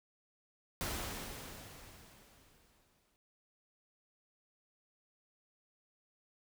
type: noise with exponential decay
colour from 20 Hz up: pink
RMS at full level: -37 dBFS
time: 0.81-3.16 s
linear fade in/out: 0 ms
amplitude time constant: 510 ms
effects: none